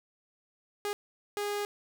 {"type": "tone bursts at uneven times", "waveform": "sawtooth", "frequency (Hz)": 410.9, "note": "G#4", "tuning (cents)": -18, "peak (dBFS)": -27, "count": 2, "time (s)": [[0.85, 0.93], [1.37, 1.65]], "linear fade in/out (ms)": 0, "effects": []}